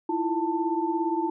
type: tone cluster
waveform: sine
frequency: 324.3 / 341.6 / 887 Hz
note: E4 / F4 / A5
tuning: -28 / -38 / +14 cents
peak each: -28 dBFS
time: 0.09-1.3 s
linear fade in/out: 5 ms
effects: none